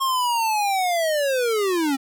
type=linear sweep; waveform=square; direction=down; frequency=1083 to 261.6 Hz; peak=-20 dBFS; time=0-1.97 s; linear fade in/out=20 ms; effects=none